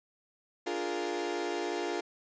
30% pulse chord, Bb dominant seventh, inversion first, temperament equal, 293.7 / 349.2 / 415.3 / 466.2 Hz, D4 / F4 / Ab4 / Bb4, 0 / 0 / 0 / 0 cents, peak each -38 / -32 / -35 / -37 dBFS, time 0.66-2.01 s, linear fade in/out 10 ms, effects resampled to 16000 Hz

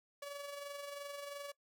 sawtooth tone with amplitude modulation, 570 Hz, C#5, 48 cents sharp, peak -38 dBFS, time 0.22-1.52 s, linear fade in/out 5 ms, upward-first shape sine, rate 22.9 Hz, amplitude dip 45%, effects noise-tail reverb RT60 0.1 s tail -20 dB re dry

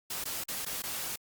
white noise with dropouts, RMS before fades -36 dBFS, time 0.1-1.16 s, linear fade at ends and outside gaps 5 ms, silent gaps 0.241-0.254 / 0.439-0.483 / 0.651-0.662 / 0.822-0.836 s, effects Opus 48 kbps

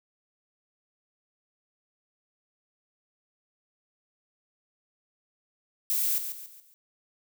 violet noise with echo, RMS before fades -27 dBFS, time 5.9-6.18 s, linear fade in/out 0 ms, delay 140 ms, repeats 4, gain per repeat -8 dB, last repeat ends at 6.74 s, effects none

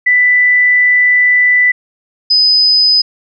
sine tone pair in turn, 1985 / 5013 Hz, B6 / D#8, +8 / +12 cents, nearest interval octave + major third, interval 1604 cents, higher second, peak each -6 / -6 dBFS, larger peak neither, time 0.06-1.72 / 2.3-3.02 s, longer first, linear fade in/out 10 ms, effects none

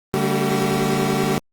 25% pulse tone cluster, 143.8 / 195.4 / 224.5 / 380.4 Hz, D3 / G3 / A3 / F#4, -36 / -5 / +35 / +48 cents, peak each -20 dBFS, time 0.14-1.38 s, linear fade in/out 0 ms, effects Opus 24 kbps

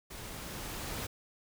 pink noise with level ramp, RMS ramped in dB -45 to -38 dBFS, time 0.1-1.07 s, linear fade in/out 10 ms, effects none

